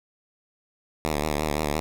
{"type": "tone with vibrato", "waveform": "5% pulse", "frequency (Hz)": 75.3, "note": "D2", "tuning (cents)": 44, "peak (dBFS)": -13, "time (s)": [1.05, 1.8], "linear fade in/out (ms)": 0, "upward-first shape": "triangle", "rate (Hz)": 5.8, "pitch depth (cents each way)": 90, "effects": []}